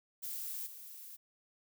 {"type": "noise with level steps", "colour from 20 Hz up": "violet", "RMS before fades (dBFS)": [-41, -50], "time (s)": [0.22, 1.17], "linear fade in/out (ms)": 20, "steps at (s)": 0.66, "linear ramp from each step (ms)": 10, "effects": []}